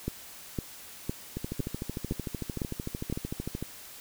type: two click trains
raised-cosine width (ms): 3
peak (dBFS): -20 / -17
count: 31 / 7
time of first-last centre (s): 1.37-3.626 / 0.08-3.126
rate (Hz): 13.3 / 1.97
effects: white hiss -47 dBFS RMS until 4 s